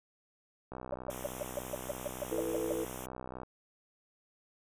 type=click train; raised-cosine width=1 ms; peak=-28 dBFS; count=173; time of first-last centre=0.72-3.433 s; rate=63.4 Hz
type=tone bursts; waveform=sine; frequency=585 Hz; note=D5; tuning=7 cents flat; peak=-31 dBFS; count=12; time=0.92-2.724 s; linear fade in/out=5 ms; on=22 ms; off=140 ms
type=band-stop noise; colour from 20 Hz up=white; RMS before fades=-46 dBFS; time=1.1-3.06 s; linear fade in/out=2 ms; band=3600 to 5500 Hz; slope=96 dB/octave
type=chord; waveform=sine; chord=E suspended fourth; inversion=none; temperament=equal; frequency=329.6 / 440 / 493.9 Hz; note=E4 / A4 / B4; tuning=0 / 0 / 0 cents; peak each=-37 dBFS; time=2.31-2.85 s; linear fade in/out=10 ms
effects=resampled to 32000 Hz